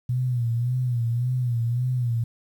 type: tone with vibrato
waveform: sine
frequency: 121.6 Hz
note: B2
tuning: 26 cents flat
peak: -21 dBFS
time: 0.09-2.24 s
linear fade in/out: 5 ms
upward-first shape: sine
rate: 1.8 Hz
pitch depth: 82 cents each way
effects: 9-bit